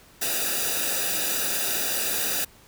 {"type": "noise with comb filter", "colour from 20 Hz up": "white", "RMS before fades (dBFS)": -26, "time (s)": [0.21, 2.45], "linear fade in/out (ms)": 10, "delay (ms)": 0.93, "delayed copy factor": -0.8, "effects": ["pink hiss -53 dBFS RMS until 2.67 s"]}